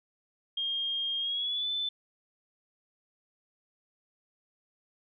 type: tone with pitch glide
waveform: sine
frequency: 3225 to 3517 Hz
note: G7 to A7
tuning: +48 to -1 cents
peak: -29 dBFS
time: 0.57-1.89 s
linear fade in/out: 5 ms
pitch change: +151 cents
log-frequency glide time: 1.19-1.7 s
effects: none